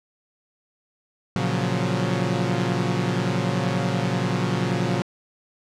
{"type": "chord", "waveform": "sawtooth", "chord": "Gb major seventh", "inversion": "first", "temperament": "equal", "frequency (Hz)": [116.54, 138.59, 174.61, 185], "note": ["Bb2", "Db3", "F3", "Gb3"], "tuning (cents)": [0, 0, 0, 0], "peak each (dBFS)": -23, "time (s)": [1.36, 5.02], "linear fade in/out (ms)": 0, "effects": ["low-pass 6000 Hz 12 dB/octave"]}